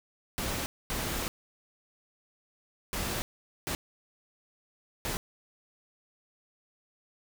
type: noise bursts at uneven times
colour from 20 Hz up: pink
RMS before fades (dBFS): -33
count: 5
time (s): 0.38-0.66 / 0.9-1.28 / 2.93-3.22 / 3.67-3.75 / 5.05-5.17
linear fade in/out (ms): 0
effects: none

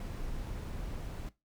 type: noise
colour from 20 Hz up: brown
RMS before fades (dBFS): -39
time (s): 0-1.29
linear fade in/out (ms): 2
effects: noise-tail reverb RT60 0.2 s tail -17 dB re dry

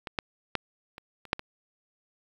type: clicks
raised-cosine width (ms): 0.3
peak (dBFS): -19 / -11 / -10 / -26 / -30 / -7 / -21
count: 7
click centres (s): 0.072 / 0.188 / 0.553 / 0.981 / 1.253 / 1.331 / 1.394
effects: 8-bit

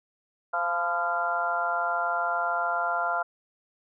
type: harmonic tone with a mistuned harmonic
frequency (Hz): 173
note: F3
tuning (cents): -16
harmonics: 3 / 4 / 5 / 6 / 7 / 8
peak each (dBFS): -39 / -29 / -34 / -33 / -38 / -28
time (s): 0.53-3.23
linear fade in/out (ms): 10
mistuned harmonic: 6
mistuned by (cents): -41
effects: none

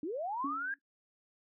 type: linear sweep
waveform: sine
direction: up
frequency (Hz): 277.2 to 1653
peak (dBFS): -34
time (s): 0.03-0.74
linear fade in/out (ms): 2
type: tone with exponential decay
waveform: sine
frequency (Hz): 281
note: C#4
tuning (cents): +24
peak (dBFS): -32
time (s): 0.44-0.79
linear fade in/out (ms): 5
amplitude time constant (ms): 75
effects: noise-tail reverb RT60 0.1 s tail -17 dB re dry

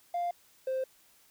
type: tone pair in turn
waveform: triangle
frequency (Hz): 698.5 / 523.3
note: F5 / C5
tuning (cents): 0 / 0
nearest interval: perfect fourth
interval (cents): 500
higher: first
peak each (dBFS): -26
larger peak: neither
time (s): 0.14-0.31 / 0.67-0.84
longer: neither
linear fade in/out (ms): 5
effects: tanh soft clip ceiling -25 dBFS + white hiss -63 dBFS RMS until 1.3 s

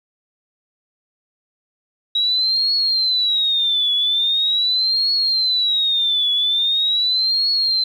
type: tone with vibrato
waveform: sine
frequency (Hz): 3845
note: B7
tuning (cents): -47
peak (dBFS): -15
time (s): 2.15-7.84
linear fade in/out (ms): 5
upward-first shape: triangle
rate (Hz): 0.42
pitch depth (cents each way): 220
effects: 8-bit

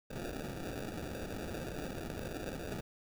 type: noise with sample-and-hold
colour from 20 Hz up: white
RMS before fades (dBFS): -41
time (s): 0.1-2.81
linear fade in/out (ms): 10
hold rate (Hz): 1050
effects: none

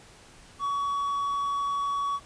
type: tone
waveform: triangle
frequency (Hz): 1128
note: C#6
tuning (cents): +30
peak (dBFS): -24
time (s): 0.59-2.2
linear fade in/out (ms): 50
effects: pink hiss -52 dBFS RMS until 2.25 s + resampled to 22050 Hz

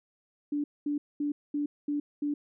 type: tone bursts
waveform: sine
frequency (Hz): 291.7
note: D4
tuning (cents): -12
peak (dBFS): -27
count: 6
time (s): 0.52-2.34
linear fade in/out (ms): 5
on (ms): 120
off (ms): 220
effects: none

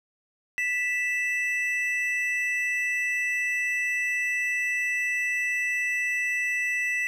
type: tone pair together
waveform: triangle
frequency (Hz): 1972.8 / 2637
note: B6 / E7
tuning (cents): -2 / 0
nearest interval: perfect fourth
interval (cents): 502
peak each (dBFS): -24 / -28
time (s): 0.58-7.07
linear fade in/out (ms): 0
effects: none

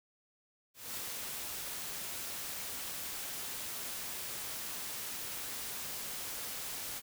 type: noise with ADSR envelope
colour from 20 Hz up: white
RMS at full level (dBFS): -39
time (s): 0.74-7.02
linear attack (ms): 230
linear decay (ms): 6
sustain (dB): -2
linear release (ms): 48
effects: none

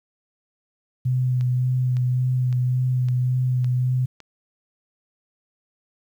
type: tone with vibrato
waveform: sine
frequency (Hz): 126.3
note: B2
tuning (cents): +39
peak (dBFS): -18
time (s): 1.05-4.06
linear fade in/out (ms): 10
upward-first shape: sine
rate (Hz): 1.8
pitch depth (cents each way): 18
type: click train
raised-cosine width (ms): 0.2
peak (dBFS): -25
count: 6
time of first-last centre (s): 1.41-4.203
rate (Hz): 1.79
effects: 9-bit

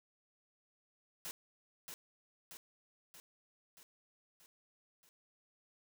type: noise with echo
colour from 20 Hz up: white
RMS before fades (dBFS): -44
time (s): 1.25-1.31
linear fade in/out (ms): 0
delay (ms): 630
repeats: 6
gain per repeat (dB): -4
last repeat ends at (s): 5.09
effects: none

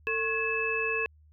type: tone cluster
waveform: sine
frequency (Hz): 448 / 1088 / 1682 / 2613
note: A4 / C#6 / G#6 / E7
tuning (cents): +31 / -33 / +22 / -16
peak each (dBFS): -32 / -37 / -34 / -29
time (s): 0.07-1.06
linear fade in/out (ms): 0
effects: added 76 Hz sine -55 dBFS peak until 1.32 s

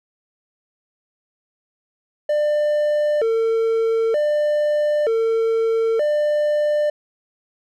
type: tone with vibrato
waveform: triangle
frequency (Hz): 519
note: C5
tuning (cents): -14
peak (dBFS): -14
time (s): 2.29-6.9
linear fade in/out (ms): 5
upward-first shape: square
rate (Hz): 0.54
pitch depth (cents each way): 240
effects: none

